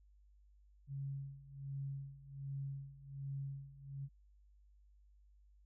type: tone with tremolo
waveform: sine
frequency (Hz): 138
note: C#3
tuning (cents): -7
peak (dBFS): -39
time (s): 0.87-4.09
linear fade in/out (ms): 50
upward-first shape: sine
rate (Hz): 1.3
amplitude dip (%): 85
effects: added 50 Hz sine -63 dBFS peak until 5.65 s